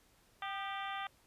harmonic tone with a mistuned harmonic, 391.2 Hz, G4, 4 cents flat, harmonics 2 / 3 / 4 / 5 / 6 / 7 / 8 / 9, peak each -42 / -43 / -47 / -47 / -51 / -53 / -50 / -52 dBFS, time 0.42-1.07 s, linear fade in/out 2 ms, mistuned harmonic 3, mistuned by +56 cents, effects pink hiss -68 dBFS RMS until 1.26 s + resampled to 32000 Hz

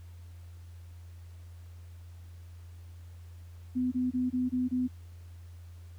sine tone bursts, 251.9 Hz, B3, 34 cents sharp, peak -26 dBFS, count 6, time 3.75-4.88 s, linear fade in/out 20 ms, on 170 ms, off 22 ms, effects added 86 Hz sine -45 dBFS peak until 5.98 s + pink hiss -64 dBFS RMS until 5.98 s

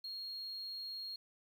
sine tone, 4266 Hz, C8, 33 cents sharp, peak -40 dBFS, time 0.04-1.16 s, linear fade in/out 5 ms, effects tanh soft clip ceiling -38 dBFS + 11-bit

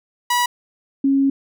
sawtooth / sine tone pair in turn, 973 / 273.8 Hz, B5 / C#4, -26 / -21 cents, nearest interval octave + minor seventh, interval 2195 cents, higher first, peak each -12 / -13 dBFS, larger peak first, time 0.3-0.46 / 1.04-1.3 s, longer second, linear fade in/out 5 ms, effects none

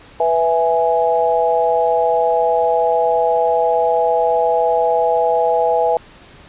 sine chord, E major, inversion second, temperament equal, 493.9 / 659.3 / 830.6 Hz, B4 / E5 / G#5, 0 / 0 / 0 cents, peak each -17 dBFS, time 0.2-5.97 s, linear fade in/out 2 ms, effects pink hiss -43 dBFS RMS until 6.48 s + resampled to 8000 Hz

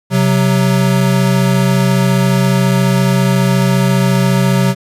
square tone pair together, 131.59 / 186.1 Hz, C3 / F#3, +10 / +10 cents, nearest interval tritone, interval 600 cents, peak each -13 dBFS, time 0.1-4.75 s, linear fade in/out 50 ms, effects resampled to 32000 Hz + 8-bit

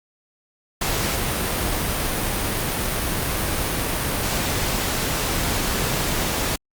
pink noise, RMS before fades -23 dBFS, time 0.81-6.56 s, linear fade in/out 5 ms, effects Opus 48 kbps

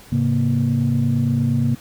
sine tone cluster, 107.7 / 136.3 / 234.7 Hz, A2 / C#3 / A#3, -37 / -29 / +12 cents, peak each -21 / -18 / -19 dBFS, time 0.12-1.75 s, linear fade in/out 5 ms, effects tanh soft clip ceiling -9 dBFS + pink hiss -45 dBFS RMS until 1.8 s

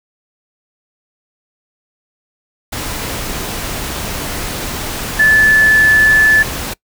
sine tone in noise, 1739 Hz, A6, 21 cents flat, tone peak -6 dBFS, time 5.19-6.43 s, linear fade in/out 10 ms, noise pink, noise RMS -22 dBFS, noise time 2.72-6.74 s, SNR +13 dB, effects noise-tail reverb RT60 0.1 s tail -23 dB re dry

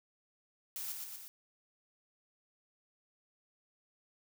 blue noise with echo, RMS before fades -41 dBFS, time 0.76-0.92 s, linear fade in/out 0 ms, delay 120 ms, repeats 3, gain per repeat -3 dB, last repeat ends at 1.28 s, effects none

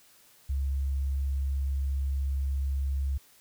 sine tone, 68.4 Hz, C#2, 23 cents flat, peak -26 dBFS, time 0.49-3.18 s, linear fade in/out 10 ms, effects white hiss -59 dBFS RMS until 3.4 s

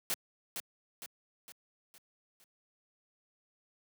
white noise with echo, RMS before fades -33 dBFS, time 0.1-0.14 s, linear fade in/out 0 ms, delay 460 ms, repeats 5, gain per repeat -6 dB, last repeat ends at 2.44 s, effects high-pass 150 Hz 12 dB/octave

